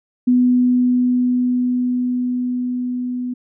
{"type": "tone with level ramp", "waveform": "sine", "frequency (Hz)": 248.5, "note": "B3", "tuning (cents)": 11, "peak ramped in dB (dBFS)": [-10, -21], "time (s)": [0.27, 3.34], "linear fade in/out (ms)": 10, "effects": []}